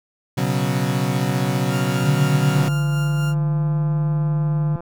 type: chord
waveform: 35% pulse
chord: B suspended second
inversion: none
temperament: equal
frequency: 123.47 / 138.59 / 185 Hz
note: B2 / C#3 / F#3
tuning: 0 / 0 / 0 cents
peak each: -22 / -20 / -22 dBFS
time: 0.37-2.69 s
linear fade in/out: 10 ms
type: tone with tremolo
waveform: 30% pulse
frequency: 1397 Hz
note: F6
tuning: in tune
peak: -27 dBFS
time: 1.69-3.35 s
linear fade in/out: 50 ms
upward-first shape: sine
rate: 4 Hz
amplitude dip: 40%
type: tone with pitch glide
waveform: sine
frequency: 146.83 to 151.05 Hz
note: D3 to D3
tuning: 0 to +49 cents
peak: -17 dBFS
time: 2.04-4.76 s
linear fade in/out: 2 ms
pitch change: +49 cents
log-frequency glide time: 2.91-3.66 s
type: click train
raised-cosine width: 1 ms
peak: -22 dBFS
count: 385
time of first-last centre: 2.56-4.806 s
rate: 171 Hz
effects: none